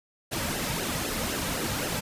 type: noise with flanger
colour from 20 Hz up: pink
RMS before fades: -30 dBFS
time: 0.31-2.01 s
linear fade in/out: 20 ms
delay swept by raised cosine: 0.85 to 2.85 ms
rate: 3.9 Hz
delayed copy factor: -0.65
effects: resampled to 32000 Hz